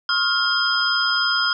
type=tone cluster; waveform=sine; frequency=1080 / 1287 / 1410 / 3216 / 5030 Hz; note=C#6 / E6 / F6 / G7 / D#8; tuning=-45 / -42 / +16 / +44 / +18 cents; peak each=-29 / -28 / -21 / -25 / -22 dBFS; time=0.09-1.53 s; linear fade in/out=2 ms; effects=none